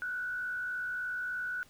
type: tone with frequency modulation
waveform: sine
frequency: 1480 Hz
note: F#6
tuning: in tune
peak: -33 dBFS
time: 0.02-1.63 s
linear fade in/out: 0 ms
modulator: 63.3 Hz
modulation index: 0.53
effects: pink hiss -61 dBFS RMS until 1.69 s